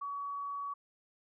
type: tone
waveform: sine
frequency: 1131 Hz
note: C#6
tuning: 34 cents sharp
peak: -36 dBFS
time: 0.01-0.74 s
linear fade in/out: 10 ms
effects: none